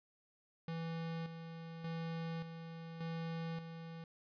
square tone with tremolo, 164.81 Hz, E3, in tune, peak -40 dBFS, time 0.68-4.04 s, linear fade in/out 2 ms, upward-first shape square, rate 0.86 Hz, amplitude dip 55%, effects resampled to 11025 Hz

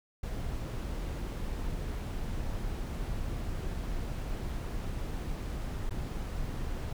brown noise with dropouts, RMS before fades -35 dBFS, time 0.23-6.93 s, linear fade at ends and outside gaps 5 ms, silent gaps 5.895-5.907 s, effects none

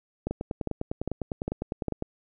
two click trains, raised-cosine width 2 ms, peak -16 / -15 dBFS, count 18 / 5, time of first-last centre 0.31-2.024 / 0.27-1.883 s, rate 9.92 / 2.48 Hz, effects none

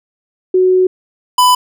sine / square tone pair in turn, 370 / 997.5 Hz, F#4 / B5, 0 / +17 cents, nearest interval octave + perfect fourth, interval 1717 cents, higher second, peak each -7 dBFS, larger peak neither, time 0.54-0.87 / 1.38-1.55 s, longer first, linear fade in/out 5 ms, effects none

